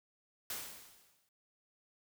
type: noise with exponential decay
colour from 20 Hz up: white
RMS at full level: -39 dBFS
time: 0.5-1.29 s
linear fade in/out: 2 ms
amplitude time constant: 170 ms
effects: none